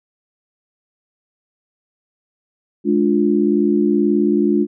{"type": "chord", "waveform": "sine", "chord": "D diminished", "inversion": "second", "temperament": "just", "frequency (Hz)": [211.4, 293.7, 352.4], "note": ["Ab3", "D4", "F4"], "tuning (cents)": [31, 0, 16], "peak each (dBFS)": -17, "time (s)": [2.84, 4.67], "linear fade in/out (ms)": 50, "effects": []}